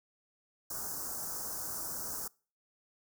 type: band-stop noise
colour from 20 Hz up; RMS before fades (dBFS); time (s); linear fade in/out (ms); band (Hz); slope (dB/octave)
white; -39; 0.7-2.28; 5; 1500 to 5200; 48
effects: noise-tail reverb RT60 0.4 s tail -25 dB re dry